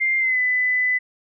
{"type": "tone with pitch glide", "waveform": "sine", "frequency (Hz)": [2102, 2002], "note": ["C7", "B6"], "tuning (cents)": [7, 23], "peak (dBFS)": -17, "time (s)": [0, 0.99], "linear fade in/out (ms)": 20, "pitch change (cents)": -84, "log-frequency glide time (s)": [0.18, 0.39], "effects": []}